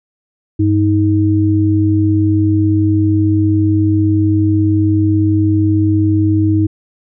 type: tone pair together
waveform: sine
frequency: 99.2 / 315.6 Hz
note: G2 / D#4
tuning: +21 / +25 cents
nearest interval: octave + minor sixth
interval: 2004 cents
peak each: -12 dBFS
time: 0.59-6.67 s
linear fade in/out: 10 ms
effects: none